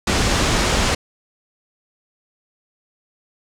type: low-pass noise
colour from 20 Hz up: pink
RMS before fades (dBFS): -18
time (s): 0.07-0.95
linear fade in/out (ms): 5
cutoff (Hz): 7900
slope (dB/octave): 24
effects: none